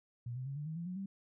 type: tone with pitch steps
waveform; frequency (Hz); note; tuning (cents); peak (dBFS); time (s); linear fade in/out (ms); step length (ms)
sine; 120 / 128.61 / 137.84 / 147.74 / 158.34 / 169.71 / 181.89 / 194.94; B2 / C3 / C#3 / D3 / D#3 / F3 / F#3 / G3; -49 / -29 / -9 / +11 / +31 / -49 / -29 / -9; -38; 0.26-1.06; 5; 100
effects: none